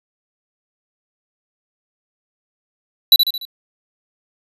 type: tone with echo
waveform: square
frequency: 3951 Hz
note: B7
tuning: in tune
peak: -5 dBFS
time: 3.12-3.16 s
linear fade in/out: 2 ms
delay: 73 ms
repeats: 4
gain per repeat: -6 dB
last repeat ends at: 3.452 s
effects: resampled to 32000 Hz